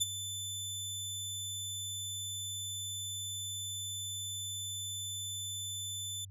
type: tone with ADSR envelope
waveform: 20% pulse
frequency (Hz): 3520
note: A7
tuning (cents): 0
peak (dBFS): -20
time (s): 0-6.25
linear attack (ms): 19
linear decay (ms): 24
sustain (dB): -12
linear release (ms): 6
effects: added 97 Hz sine -47 dBFS peak until 6.3 s